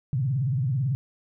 sine tone with vibrato, 130.81 Hz, C3, in tune, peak -22 dBFS, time 0.13-0.95 s, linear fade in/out 0 ms, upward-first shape triangle, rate 18 Hz, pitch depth 270 cents each way, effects none

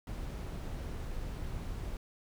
brown noise, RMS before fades -39 dBFS, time 0.07-1.97 s, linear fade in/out 2 ms, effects none

